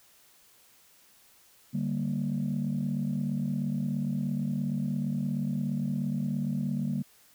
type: chord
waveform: sine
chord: G minor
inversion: second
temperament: equal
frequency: 146.83 / 196 / 233.1 Hz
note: D3 / G3 / Bb3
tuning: 0 / 0 / 0 cents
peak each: -31 dBFS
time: 1.73-7.03 s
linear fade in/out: 20 ms
effects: tanh soft clip ceiling -21 dBFS + white hiss -60 dBFS RMS until 7.34 s